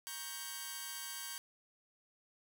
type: chord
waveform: 5% pulse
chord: G diminished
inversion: first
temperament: equal with one note detuned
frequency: 943.7 / 1108.7 / 1568 Hz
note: Bb5 / Db6 / G6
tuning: +21 / 0 / 0 cents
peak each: -37 / -37 / -33 dBFS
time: 0.07-1.38 s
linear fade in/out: 0 ms
effects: none